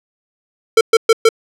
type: tone bursts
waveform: square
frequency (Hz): 451.4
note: A4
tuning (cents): +44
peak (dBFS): -6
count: 4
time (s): 0.77-1.29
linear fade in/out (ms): 5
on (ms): 40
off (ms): 120
effects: low-pass 9000 Hz 12 dB/octave